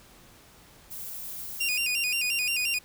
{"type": "noise", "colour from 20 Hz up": "violet", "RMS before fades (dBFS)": -38, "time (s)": [0.9, 1.78], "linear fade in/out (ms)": 20}
{"type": "tone with vibrato", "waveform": "sawtooth", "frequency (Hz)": 2618, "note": "E7", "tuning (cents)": -13, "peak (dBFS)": -22, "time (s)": [1.6, 2.79], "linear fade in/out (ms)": 10, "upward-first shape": "square", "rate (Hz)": 5.7, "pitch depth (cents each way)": 99}
{"effects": ["pink hiss -54 dBFS RMS until 2.84 s"]}